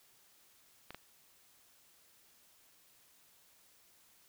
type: clicks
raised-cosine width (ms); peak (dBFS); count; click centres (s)
0.3; -29; 2; 0.906 / 0.946
effects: white hiss -66 dBFS RMS until 4.28 s